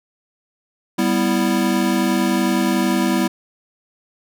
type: chord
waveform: square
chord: E minor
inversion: first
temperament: equal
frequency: 196 / 246.9 / 329.6 Hz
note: G3 / B3 / E4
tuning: 0 / 0 / 0 cents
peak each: -21 dBFS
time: 0.98-3.28 s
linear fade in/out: 10 ms
effects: none